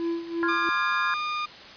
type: tone with tremolo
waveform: triangle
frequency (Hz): 336.2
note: E4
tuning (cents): +34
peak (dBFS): -22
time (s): 0-0.69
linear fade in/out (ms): 0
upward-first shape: sine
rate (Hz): 2.9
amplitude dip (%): 75
type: chord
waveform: sine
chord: F minor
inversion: second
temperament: equal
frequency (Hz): 1046.5 / 1396.9 / 1661.2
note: C6 / F6 / Ab6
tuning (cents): 0 / 0 / 0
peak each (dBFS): -29 / -29 / -28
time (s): 0.43-1.14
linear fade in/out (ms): 0
type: tone with pitch glide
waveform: sawtooth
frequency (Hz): 1204 to 1214.5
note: D6 to D#6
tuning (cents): +43 to -42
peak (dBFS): -23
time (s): 0.48-1.46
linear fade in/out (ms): 10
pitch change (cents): +15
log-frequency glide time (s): 0.76-1.23
effects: white hiss -44 dBFS RMS until 1.76 s + resampled to 11025 Hz